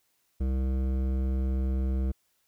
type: tone with hard clipping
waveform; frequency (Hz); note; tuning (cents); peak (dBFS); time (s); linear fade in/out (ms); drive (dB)
sine; 65.4; C2; 0; -27; 0.4-2.12; 10; 13
effects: white hiss -72 dBFS RMS until 2.47 s